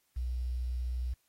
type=tone with quantisation; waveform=sine; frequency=61.74 Hz; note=B1; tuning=in tune; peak=-31 dBFS; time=0.16-1.14 s; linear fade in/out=10 ms; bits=10; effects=white hiss -74 dBFS RMS until 1.28 s + AAC 48 kbps